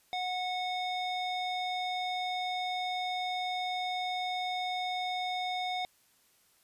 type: tone with low-pass filter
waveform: square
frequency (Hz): 732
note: F#5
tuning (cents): -19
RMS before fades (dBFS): -34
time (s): 0.13-5.85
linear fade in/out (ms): 0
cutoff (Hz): 3900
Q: 2.6
effects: white hiss -67 dBFS RMS until 6.63 s + resampled to 32000 Hz